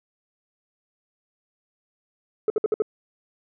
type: tone bursts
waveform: sine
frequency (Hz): 429.6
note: A4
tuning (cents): -41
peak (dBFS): -15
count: 5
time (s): 2.48-2.821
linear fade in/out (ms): 2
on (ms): 21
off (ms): 59
effects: tanh soft clip ceiling -16 dBFS